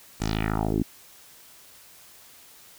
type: tone with low-pass filter sweep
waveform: 10% pulse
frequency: 53.7 Hz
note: A1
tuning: 41 cents flat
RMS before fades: -26 dBFS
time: 0.2-0.83 s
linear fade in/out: 10 ms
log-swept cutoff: 8100 to 260 Hz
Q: 2.9
effects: white hiss -51 dBFS RMS until 2.78 s

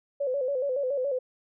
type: tone with vibrato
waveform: sine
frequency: 536 Hz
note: C5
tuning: 42 cents sharp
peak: -25 dBFS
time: 0.2-1.19 s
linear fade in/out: 10 ms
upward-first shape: square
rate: 7.1 Hz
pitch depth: 91 cents each way
effects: none

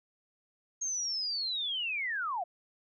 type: linear sweep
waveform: sine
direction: down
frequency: 6510 to 651 Hz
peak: -31 dBFS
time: 0.81-2.44 s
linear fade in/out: 10 ms
effects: none

